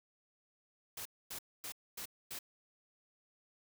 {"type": "noise bursts", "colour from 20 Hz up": "white", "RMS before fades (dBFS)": -44, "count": 5, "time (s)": [0.97, 2.39], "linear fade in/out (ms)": 5, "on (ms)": 84, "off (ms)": 250, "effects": []}